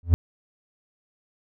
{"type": "tone with exponential growth", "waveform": "triangle", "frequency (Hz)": 85, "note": "F2", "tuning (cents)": -46, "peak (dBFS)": -7, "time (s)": [0.03, 0.14], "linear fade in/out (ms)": 0, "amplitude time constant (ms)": 23, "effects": []}